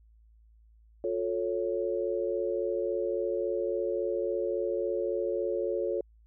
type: chord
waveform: sine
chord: F augmented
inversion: none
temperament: equal with one note detuned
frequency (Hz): 356.4 / 440 / 554.4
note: F4 / A4 / C#5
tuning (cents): +35 / 0 / 0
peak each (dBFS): -32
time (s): 1.04-6.01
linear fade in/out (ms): 2
effects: added 55 Hz sine -56 dBFS peak until 6.26 s